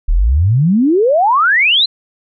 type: exponential sweep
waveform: sine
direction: up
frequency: 34.65 to 4184 Hz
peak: -8 dBFS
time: 0.08-1.86 s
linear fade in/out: 10 ms
effects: none